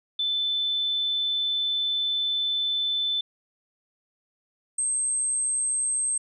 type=tone pair in turn; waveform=sine; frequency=3520 / 8356 Hz; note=A7 / C9; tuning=0 / -3 cents; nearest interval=octave + minor third; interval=1497 cents; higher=second; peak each=-23 dBFS; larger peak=neither; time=0.19-3.21 / 4.78-6.18 s; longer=first; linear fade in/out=5 ms; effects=none

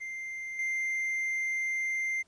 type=tone with level steps; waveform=triangle; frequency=2093 Hz; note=C7; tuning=in tune; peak=-34 / -27 dBFS; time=0-2.23 s; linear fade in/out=20 ms; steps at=0.59 s; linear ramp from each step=2 ms; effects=pink hiss -68 dBFS RMS until 2.27 s + resampled to 22050 Hz

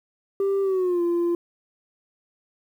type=tone with pitch glide; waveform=sine; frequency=393.3 to 344.4 Hz; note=G4 to F4; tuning=+6 to -24 cents; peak=-17 dBFS; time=0.4-1.35 s; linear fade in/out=2 ms; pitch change=-230 cents; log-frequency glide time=0.62-1.02 s; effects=tanh soft clip ceiling -19 dBFS + 9-bit

